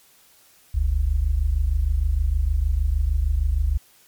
sine tone pair together, 45.41 / 71.9 Hz, F#1 / D2, -32 / -36 cents, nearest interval minor sixth, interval 796 cents, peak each -21 / -20 dBFS, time 0.74-3.78 s, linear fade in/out 10 ms, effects white hiss -55 dBFS RMS until 4.07 s + MP3 96 kbps

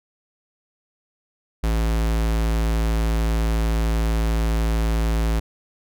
square tone, 55.4 Hz, A1, 13 cents sharp, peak -19 dBFS, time 1.63-5.4 s, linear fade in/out 10 ms, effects none

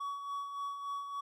triangle tone with tremolo, 1128 Hz, C#6, 30 cents sharp, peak -33 dBFS, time 0-1.21 s, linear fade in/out 10 ms, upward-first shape sine, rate 3.5 Hz, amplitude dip 50%, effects none

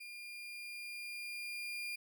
35% pulse tone with level ramp, 2410 Hz, D7, 44 cents sharp, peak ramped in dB -45 to -37 dBFS, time 0-1.96 s, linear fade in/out 10 ms, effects none

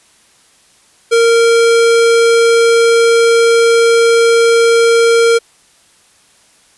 square tone, 462.8 Hz, A#4, 13 cents flat, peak -7 dBFS, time 1.11-5.39 s, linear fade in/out 20 ms, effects white hiss -49 dBFS RMS until 6.77 s + resampled to 24000 Hz

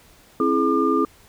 sine tone cluster, 267.4 / 331.6 / 422.3 / 1200 Hz, C4 / E4 / G#4 / D6, +38 / +10 / +29 / +37 cents, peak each -22 dBFS, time 0.4-1.05 s, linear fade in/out 2 ms, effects pink hiss -52 dBFS RMS until 1.28 s

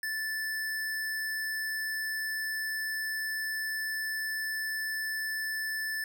square tone, 1754 Hz, A6, 6 cents flat, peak -32 dBFS, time 0.03-6.04 s, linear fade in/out 2 ms, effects none

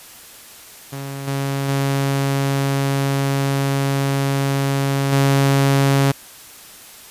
sawtooth tone with level steps, 137.9 Hz, C#3, 9 cents flat, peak -23 / -16 / -13 / -9 dBFS, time 0.92-6.12 s, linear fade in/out 10 ms, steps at 1.27 / 1.68 / 5.12 s, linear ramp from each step 10 ms, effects white hiss -41 dBFS RMS until 7.1 s + resampled to 32000 Hz

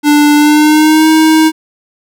square tone with pitch glide, 294.7 to 315.9 Hz, D4 to D#4, +6 to +26 cents, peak -5 dBFS, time 0.03-1.52 s, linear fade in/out 50 ms, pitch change +120 cents, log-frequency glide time 0.35-1.08 s, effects none

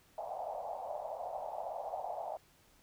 white band-pass noise, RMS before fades -41 dBFS, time 0.18-2.37 s, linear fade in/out 2 ms, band 600 to 800 Hz, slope 48 dB/octave, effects pink hiss -66 dBFS RMS until 2.82 s

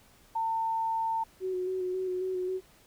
sine tone, 900 Hz, A5, 39 cents sharp, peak -27 dBFS, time 0.35-1.24 s, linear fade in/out 10 ms
sine tone with vibrato, 370 Hz, F#4, in tune, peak -29 dBFS, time 1.4-2.61 s, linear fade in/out 50 ms, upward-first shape square, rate 3.7 Hz, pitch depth 20 cents each way
effects pink hiss -60 dBFS RMS until 2.86 s

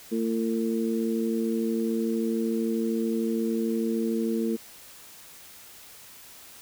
harmonic tone, 113.2 Hz, A2, 50 cents sharp, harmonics 2 / 3 / 4, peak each -26 / -30 / -31 dBFS, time 0.11-4.57 s, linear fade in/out 20 ms, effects white hiss -48 dBFS RMS until 6.61 s

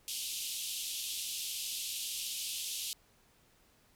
pink band-pass noise, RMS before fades -39 dBFS, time 0.08-2.93 s, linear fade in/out 0 ms, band 2800 to 14000 Hz, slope 48 dB/octave, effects pink hiss -67 dBFS RMS until 3.95 s

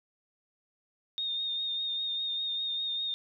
sine tone with vibrato, 3677 Hz, A#7, 24 cents flat, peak -30 dBFS, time 1.18-3.14 s, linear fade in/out 0 ms, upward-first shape sine, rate 5 Hz, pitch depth 25 cents each way, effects none

